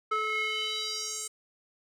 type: tone with band-pass filter sweep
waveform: square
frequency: 432.4 Hz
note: A4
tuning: 30 cents flat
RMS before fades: -32 dBFS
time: 0.11-1.28 s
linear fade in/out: 10 ms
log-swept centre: 1400 to 8300 Hz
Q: 3.5
effects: none